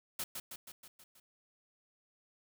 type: noise with echo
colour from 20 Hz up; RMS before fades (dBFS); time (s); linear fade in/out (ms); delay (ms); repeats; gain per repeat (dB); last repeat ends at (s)
white; -38; 0.19-0.24; 5; 160; 6; -4; 1.2
effects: none